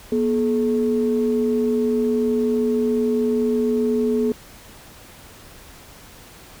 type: tone pair together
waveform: sine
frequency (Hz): 240.8 / 427.8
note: B3 / A4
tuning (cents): -44 / -49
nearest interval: minor seventh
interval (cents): 995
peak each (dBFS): -19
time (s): 0.12-4.32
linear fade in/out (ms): 2
effects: tanh soft clip ceiling -10 dBFS + pink hiss -44 dBFS RMS until 6.6 s